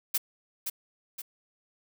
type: noise with echo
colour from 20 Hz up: blue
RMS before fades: -26 dBFS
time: 0.14-0.18 s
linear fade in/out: 10 ms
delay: 520 ms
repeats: 2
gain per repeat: -6 dB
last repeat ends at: 1.22 s
effects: none